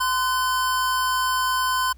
square tone pair together, 1028.8 / 1500 Hz, C6 / F#6, -30 / +23 cents, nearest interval perfect fifth, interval 653 cents, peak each -22 / -27 dBFS, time 0-1.93 s, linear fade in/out 10 ms, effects added 60 Hz sine -44 dBFS peak until 1.97 s + pink hiss -62 dBFS RMS until 1.97 s

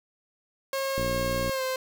sawtooth tone with pitch glide, 541 to 520.2 Hz, C#5 to C5, -42 to -10 cents, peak -23 dBFS, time 0.73-1.76 s, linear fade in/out 2 ms, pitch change -68 cents, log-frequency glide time 1.5-1.63 s
click train, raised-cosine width 3 ms, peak -20 dBFS, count 32, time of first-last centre 0.98-1.495 s, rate 60.2 Hz
effects 7-bit

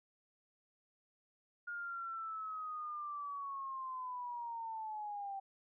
sine linear sweep, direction down, 1426 to 777 Hz, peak -40 dBFS, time 1.67-5.4 s, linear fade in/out 10 ms, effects none

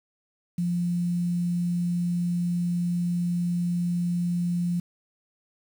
sine tone with quantisation, 174.61 Hz, F3, in tune, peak -23 dBFS, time 0.58-4.8 s, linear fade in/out 5 ms, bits 8, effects none

